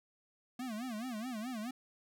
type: tone with vibrato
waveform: square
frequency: 234.1 Hz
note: A#3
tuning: 8 cents sharp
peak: -39 dBFS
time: 0.59-1.71 s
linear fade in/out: 5 ms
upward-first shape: sine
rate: 4.7 Hz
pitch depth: 190 cents each way
effects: none